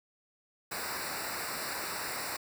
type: noise with comb filter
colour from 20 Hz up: pink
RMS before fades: -37 dBFS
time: 0.71-2.37 s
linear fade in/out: 10 ms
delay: 0.31 ms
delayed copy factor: -1
effects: none